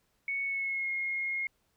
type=tone with pitch glide; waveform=sine; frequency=2217 to 2149 Hz; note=C#7 to C7; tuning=0 to +46 cents; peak=-30 dBFS; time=0.28-1.47 s; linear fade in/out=2 ms; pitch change=-54 cents; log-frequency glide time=0.44-0.9 s; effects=pink hiss -74 dBFS RMS until 1.76 s